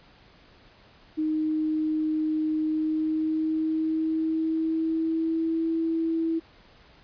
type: tone with pitch glide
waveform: sine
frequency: 311 to 326.8 Hz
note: D#4 to E4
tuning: -1 to -15 cents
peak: -23 dBFS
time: 1.17-6.4 s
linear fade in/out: 20 ms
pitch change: +86 cents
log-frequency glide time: 2.6-5.68 s
effects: pink hiss -55 dBFS RMS until 7.03 s + resampled to 11025 Hz